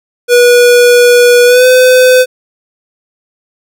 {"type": "tone with pitch glide", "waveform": "square", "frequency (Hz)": [486.1, 507.6], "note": ["B4", "B4"], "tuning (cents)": [-28, 47], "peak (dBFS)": -3, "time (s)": [0.28, 2.26], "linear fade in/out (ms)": 50, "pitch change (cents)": 75, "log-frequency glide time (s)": [1.45, 1.66], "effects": []}